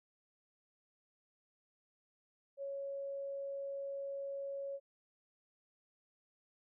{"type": "tone", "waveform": "sine", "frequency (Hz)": 554.4, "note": "C#5", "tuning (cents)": 0, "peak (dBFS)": -39, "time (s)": [2.57, 4.8], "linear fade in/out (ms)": 50, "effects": []}